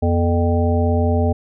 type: harmonic tone with a mistuned harmonic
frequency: 86.5 Hz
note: F2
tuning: 16 cents flat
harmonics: 1 / 3 / 5 / 7 / 9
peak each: -16 / -21 / -23 / -24 / -26 dBFS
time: 0.02-1.33 s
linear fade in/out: 10 ms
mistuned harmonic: 3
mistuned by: -120 cents
effects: none